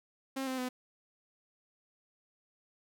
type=tone with pitch steps; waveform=sawtooth; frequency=267.4 / 259.8 / 252.4 Hz; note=C4 / C4 / B3; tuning=+38 / -12 / +38 cents; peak=-30 dBFS; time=0.36-0.69 s; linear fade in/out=10 ms; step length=110 ms; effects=none